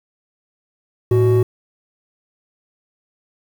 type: tone pair together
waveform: triangle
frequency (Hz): 110.6 / 372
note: A2 / F#4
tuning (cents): +9 / +9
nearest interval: octave + major sixth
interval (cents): 2100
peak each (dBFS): -11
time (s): 1.11-1.43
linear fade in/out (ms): 5
effects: tanh soft clip ceiling -6 dBFS + 7-bit